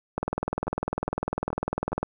two click trains, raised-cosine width 1 ms, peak -24 / -12 dBFS, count 4 / 38, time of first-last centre 0.67-1.92 / 0.18-2.03 s, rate 2.4 / 20 Hz, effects none

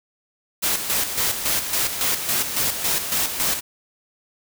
white noise with tremolo, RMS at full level -21 dBFS, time 0.62-3.61 s, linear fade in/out 20 ms, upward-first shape square, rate 3.6 Hz, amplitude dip 55%, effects none

